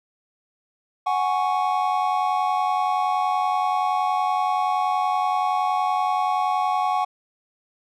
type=chord; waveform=triangle; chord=F# suspended second; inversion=none; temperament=equal; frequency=740 / 830.6 / 1108.7 Hz; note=F#5 / G#5 / C#6; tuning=0 / 0 / 0 cents; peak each=-21 / -23 / -23 dBFS; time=1.06-7.05 s; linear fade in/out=10 ms; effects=none